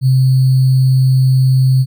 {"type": "tone with sample-and-hold", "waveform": "sine", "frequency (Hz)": 130.81, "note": "C3", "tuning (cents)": 0, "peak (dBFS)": -7, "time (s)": [0.01, 1.86], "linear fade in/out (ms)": 50, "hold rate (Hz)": 4410, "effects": []}